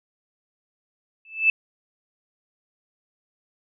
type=tone with exponential growth; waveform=sine; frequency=2632 Hz; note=E7; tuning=3 cents flat; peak=-11 dBFS; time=1.25-1.5 s; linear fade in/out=2 ms; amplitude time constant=54 ms; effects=none